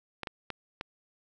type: clicks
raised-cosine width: 0.3 ms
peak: -19 dBFS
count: 4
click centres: 0.233 / 0.272 / 0.503 / 0.811 s
effects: none